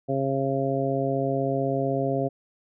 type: harmonic tone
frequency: 135.9 Hz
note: C#3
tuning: 34 cents flat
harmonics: 1 / 2 / 3 / 4 / 5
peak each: -29 / -29 / -29 / -29 / -29 dBFS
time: 0.08-2.29 s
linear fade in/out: 20 ms
effects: none